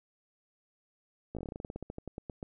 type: slowing click train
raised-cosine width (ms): 2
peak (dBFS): -26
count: 20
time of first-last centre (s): 1.35-2.428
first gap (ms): 17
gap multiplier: 1.12
effects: none